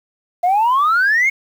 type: exponential sweep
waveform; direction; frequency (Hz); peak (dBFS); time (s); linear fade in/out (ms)
sine; up; 689 to 2217; -10; 0.43-1.3; 10
effects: tanh soft clip ceiling -9 dBFS + 7-bit